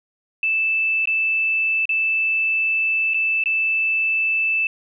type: tone with dropouts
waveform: sine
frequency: 2637 Hz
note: E7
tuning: in tune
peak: -17 dBFS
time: 0.43-4.67 s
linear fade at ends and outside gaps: 2 ms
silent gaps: 1.056-1.073 / 1.855-1.892 / 3.137-3.143 / 3.438-3.458 s
effects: none